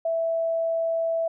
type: tone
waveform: sine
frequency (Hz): 659.3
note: E5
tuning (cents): 0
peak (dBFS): -22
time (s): 0.05-1.28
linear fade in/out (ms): 5
effects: none